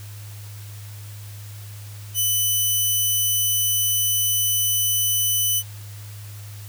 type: tone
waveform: 5% pulse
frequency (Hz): 3000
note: F#7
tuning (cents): +23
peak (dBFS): -10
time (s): 2.14-5.63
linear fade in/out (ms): 50
effects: added 103 Hz sine -35 dBFS peak until 6.68 s + white hiss -45 dBFS RMS until 6.68 s